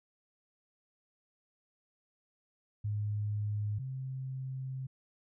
sine tone pair in turn, 104.5 / 131.66 Hz, G#2 / C3, +11 / +11 cents, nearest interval major third, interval 400 cents, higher second, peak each -31 / -36 dBFS, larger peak first, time 2.84-3.79 / 3.79-4.87 s, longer second, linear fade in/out 10 ms, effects none

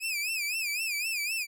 sawtooth tone with vibrato, 2489 Hz, D#7, in tune, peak -26 dBFS, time 0-1.47 s, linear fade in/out 50 ms, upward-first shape sine, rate 3.9 Hz, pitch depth 140 cents each way, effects none

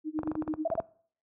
sine tone with tremolo, 310 Hz, D#4, 6 cents flat, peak -27 dBFS, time 0.04-0.66 s, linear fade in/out 50 ms, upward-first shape sine, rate 9.1 Hz, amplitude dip 100%
clicks, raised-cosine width 1 ms, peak -21 dBFS, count 11, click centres 0.19 / 0.233 / 0.275 / 0.316 / 0.354 / 0.423 / 0.478 / 0.539 / 0.702 / 0.753 / 0.801 s
sine tone bursts, 659.3 Hz, E5, in tune, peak -24 dBFS, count 3, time 0.65-0.802 s, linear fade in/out 5 ms, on 28 ms, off 34 ms
effects noise-tail reverb RT60 0.5 s tail -21 dB re dry + high-pass 60 Hz 12 dB/octave

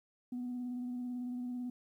sine tone with vibrato, 246.9 Hz, B3, in tune, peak -35 dBFS, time 0.32-1.7 s, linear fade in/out 5 ms, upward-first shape square, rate 18 Hz, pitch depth 17 cents each way, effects tanh soft clip ceiling -34 dBFS + 12-bit

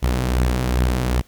sawtooth beating tone pair, 61.74 / 64.24 Hz, B1 / C2, 0 / -31 cents, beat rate 2.5 Hz, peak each -14 / -20 dBFS, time 0.02-1.22 s, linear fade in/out 20 ms, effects pink hiss -54 dBFS RMS until 1.27 s

